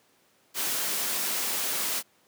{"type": "noise", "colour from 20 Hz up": "white", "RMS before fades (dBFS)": -29, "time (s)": [0.54, 2.03], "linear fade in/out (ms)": 50, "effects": ["pink hiss -64 dBFS RMS until 2.27 s", "high-pass 200 Hz 12 dB/octave"]}